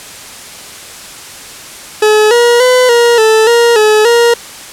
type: tone with pitch steps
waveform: 40% pulse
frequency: 427 / 477 / 504 / 473.6 / 439.5 / 470.9 / 427.8 / 471.3 Hz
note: G#4 / A#4 / B4 / A#4 / A4 / A#4 / A4 / A#4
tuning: +48 / +40 / +35 / +27 / -2 / +18 / -49 / +19 cents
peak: -4 dBFS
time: 2.02-4.34 s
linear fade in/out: 5 ms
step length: 290 ms
effects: white hiss -29 dBFS RMS until 4.72 s + low-pass 10000 Hz 12 dB/octave